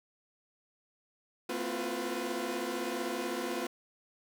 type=tone cluster; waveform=sawtooth; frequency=227.2 / 260 / 340 / 355.8 / 498.7 Hz; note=A#3 / C4 / F4 / F4 / B4; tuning=-44 / -11 / -46 / +32 / +17 cents; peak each=-38 / -36 / -37 / -34 / -36 dBFS; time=1.49-3.67 s; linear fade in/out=5 ms; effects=none